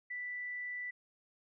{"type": "tone", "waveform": "sine", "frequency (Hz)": 1975.5, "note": "B6", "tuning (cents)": 0, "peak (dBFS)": -38, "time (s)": [0.1, 0.91], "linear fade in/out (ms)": 10, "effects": []}